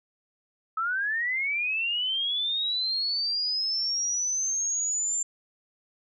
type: linear sweep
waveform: sine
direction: up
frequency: 1281 to 7310 Hz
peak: -25 dBFS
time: 0.77-5.23 s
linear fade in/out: 5 ms
effects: none